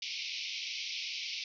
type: band-pass noise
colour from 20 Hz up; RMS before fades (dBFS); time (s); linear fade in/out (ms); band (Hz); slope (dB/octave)
pink; -39; 0.02-1.44; 2; 2200 to 5800; 96
effects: none